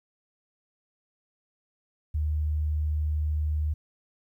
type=tone; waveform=sine; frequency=76.1 Hz; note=D#2; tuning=38 cents flat; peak=-24 dBFS; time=2.14-3.74 s; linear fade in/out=10 ms; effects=11-bit